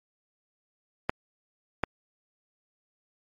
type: clicks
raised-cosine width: 0.5 ms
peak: -9 dBFS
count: 2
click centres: 1.095 / 1.837 s
effects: MP3 64 kbps